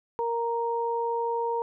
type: tone pair together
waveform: sine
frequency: 466.2 / 932.4 Hz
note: A#4 / A#5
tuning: 0 / 0 cents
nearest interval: octave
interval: 1200 cents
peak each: -28 dBFS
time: 0.19-1.62 s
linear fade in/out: 0 ms
effects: none

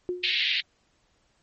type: tone with exponential decay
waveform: sine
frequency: 359.2 Hz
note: F4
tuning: 49 cents sharp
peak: -23 dBFS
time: 0.09-0.38 s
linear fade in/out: 0 ms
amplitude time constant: 62 ms
type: band-pass noise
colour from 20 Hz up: white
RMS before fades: -26 dBFS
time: 0.23-0.61 s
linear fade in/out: 10 ms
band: 2000 to 4000 Hz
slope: 48 dB/octave
effects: pink hiss -68 dBFS RMS until 1.42 s + MP3 32 kbps

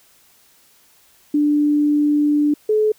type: tone pair in turn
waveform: sine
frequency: 294.9 / 428.9 Hz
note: D4 / A4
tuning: +7 / -44 cents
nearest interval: tritone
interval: 649 cents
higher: second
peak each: -13 dBFS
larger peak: neither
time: 1.34-2.54 / 2.69-2.92 s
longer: first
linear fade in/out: 5 ms
effects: white hiss -54 dBFS RMS until 2.98 s

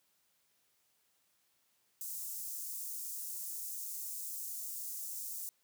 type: high-pass noise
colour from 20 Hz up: white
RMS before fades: -42 dBFS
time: 2.01-5.49 s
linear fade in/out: 0 ms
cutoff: 6500 Hz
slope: 24 dB/octave
effects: white hiss -75 dBFS RMS until 5.63 s + high-pass 80 Hz 12 dB/octave

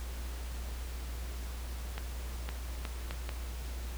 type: accelerating click train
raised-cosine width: 0.3 ms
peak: -22 dBFS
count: 5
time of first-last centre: 1.98-3.292 s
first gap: 510 ms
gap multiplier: 0.71
effects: added 60 Hz sine -37 dBFS peak until 3.97 s + pink hiss -48 dBFS RMS until 3.97 s

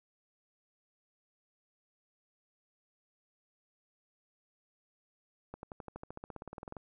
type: accelerating click train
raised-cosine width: 1 ms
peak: -29 dBFS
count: 20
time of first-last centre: 5.54-6.768 s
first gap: 91 ms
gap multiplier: 0.96
effects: none

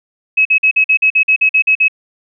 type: tone bursts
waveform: sine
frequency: 2566 Hz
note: E7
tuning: 47 cents flat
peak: -7 dBFS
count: 12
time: 0.37-1.883 s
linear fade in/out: 10 ms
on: 83 ms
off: 47 ms
effects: none

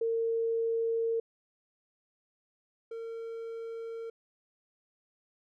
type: tone pair in turn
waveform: sine / triangle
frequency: 456.6 / 456.6 Hz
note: A#4 / A#4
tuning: -36 / -36 cents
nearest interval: unison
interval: 0 cents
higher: neither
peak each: -27 / -35 dBFS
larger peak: first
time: 0.01-1.2 / 2.91-4.1 s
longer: neither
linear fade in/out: 5 ms
effects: none

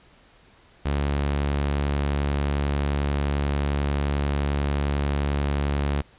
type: tone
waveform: sawtooth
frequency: 71.3 Hz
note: C#2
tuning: 49 cents sharp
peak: -18 dBFS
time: 0.85-6.02 s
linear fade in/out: 10 ms
effects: pink hiss -55 dBFS RMS until 6.18 s + resampled to 8000 Hz

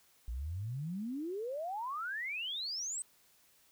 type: exponential sweep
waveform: sine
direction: up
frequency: 55 to 8372 Hz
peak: -36 dBFS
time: 0.28-3.02 s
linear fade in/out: 0 ms
effects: white hiss -67 dBFS RMS until 3.71 s

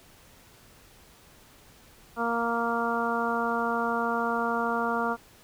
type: harmonic tone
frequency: 233.1 Hz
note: A#3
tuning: in tune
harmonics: 1 / 2 / 3 / 4 / 5 / 6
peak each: -32 / -32 / -32 / -32 / -32 / -32 dBFS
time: 2.16-5.17 s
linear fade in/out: 50 ms
effects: pink hiss -55 dBFS RMS until 5.43 s

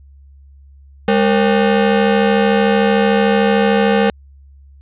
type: ring-modulated tone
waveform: 30% pulse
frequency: 333.4 Hz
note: E4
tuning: 20 cents sharp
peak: -5 dBFS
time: 1.08-4.1 s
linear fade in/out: 2 ms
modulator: 130 Hz
effects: added 69 Hz sine -40 dBFS peak until 4.81 s + resampled to 8000 Hz

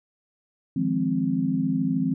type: chord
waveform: sine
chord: F minor seventh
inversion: third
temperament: equal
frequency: 155.56 / 174.61 / 207.7 / 261.6 Hz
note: Eb3 / F3 / Ab3 / C4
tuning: 0 / 0 / 0 / 0 cents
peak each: -30 / -27 / -29 / -24 dBFS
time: 0.76-2.14 s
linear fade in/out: 5 ms
effects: none

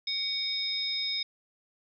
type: tone cluster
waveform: sine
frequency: 2248 / 3699 / 5110 Hz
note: C#7 / A#7 / D#8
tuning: +24 / -14 / +45 cents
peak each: -37 / -32 / -32 dBFS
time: 0.07-1.23 s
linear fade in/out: 5 ms
effects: none

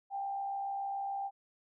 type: tone with frequency modulation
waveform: sine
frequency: 792 Hz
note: G5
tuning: 18 cents sharp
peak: -34 dBFS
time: 0.1-1.31 s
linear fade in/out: 50 ms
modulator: 66.9 Hz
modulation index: 0.34
effects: none

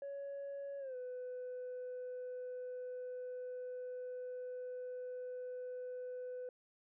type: tone with pitch glide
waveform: sine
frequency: 559 to 500.9 Hz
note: C#5 to B4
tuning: +14 to +24 cents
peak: -40 dBFS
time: 0.02-6.49 s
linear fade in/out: 2 ms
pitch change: -190 cents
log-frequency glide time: 0.79-0.96 s
effects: tanh soft clip ceiling -40 dBFS

